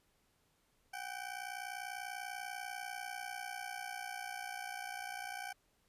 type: ring-modulated tone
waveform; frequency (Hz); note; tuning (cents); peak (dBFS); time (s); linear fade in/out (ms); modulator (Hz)
20% pulse; 768; G5; -36; -34; 0.93-5.53; 10; 30.1
effects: pink hiss -75 dBFS RMS until 5.88 s + resampled to 32000 Hz